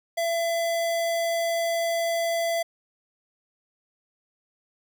square tone, 672 Hz, E5, 33 cents sharp, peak -24 dBFS, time 0.17-2.63 s, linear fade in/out 10 ms, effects none

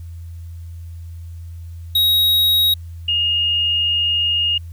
square / sine tone pair in turn, 3800 / 2847 Hz, A#7 / F7, +33 / +33 cents, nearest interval perfect fourth, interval 500 cents, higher first, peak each -13 / -15 dBFS, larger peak first, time 1.95-2.74 / 3.08-4.58 s, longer second, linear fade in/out 5 ms, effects added 84 Hz sine -30 dBFS peak until 4.72 s + white hiss -57 dBFS RMS until 4.72 s

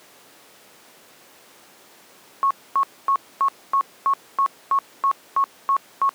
sine tone bursts, 1098 Hz, C#6, 17 cents flat, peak -15 dBFS, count 12, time 2.43-6.092 s, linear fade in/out 0 ms, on 76 ms, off 250 ms, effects pink hiss -49 dBFS RMS until 6.14 s + high-pass 300 Hz 12 dB/octave

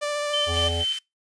sawtooth tone with vibrato, 588 Hz, D5, 2 cents sharp, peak -21 dBFS, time 0.01-0.69 s, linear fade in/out 20 ms, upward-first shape sine, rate 14 Hz, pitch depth 12 cents each way
sine tone with tremolo, 3077 Hz, G7, 33 cents flat, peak -22 dBFS, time 0.33-0.99 s, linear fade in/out 10 ms, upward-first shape square, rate 4.2 Hz, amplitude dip 55%
harmonic tone, 84.3 Hz, E2, 39 cents sharp, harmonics 1 / 3 / 5 / 7 / 9 / 10, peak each -26 / -38 / -33 / -32 / -37 / -43 dBFS, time 0.46-0.85 s, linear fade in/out 50 ms
pink high-pass noise, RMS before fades -39 dBFS, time 0.53-0.99 s, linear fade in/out 5 ms, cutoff 1700 Hz, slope 24 dB/octave
effects noise-tail reverb RT60 0.2 s tail -25 dB re dry + resampled to 22050 Hz

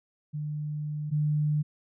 sine tone pair in turn, 150 / 150 Hz, D3 / D3, +37 / +37 cents, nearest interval unison, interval 0 cents, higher neither, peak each -30 / -23 dBFS, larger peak second, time 0.33-1.11 / 1.11-1.63 s, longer first, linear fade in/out 20 ms, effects none

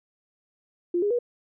sine tone with pitch steps, 349.2 / 410.5 / 482.6 Hz, F4 / G#4 / B4, 0 / -20 / -40 cents, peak -21 dBFS, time 0.94-1.189 s, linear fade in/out 5 ms, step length 83 ms, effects none

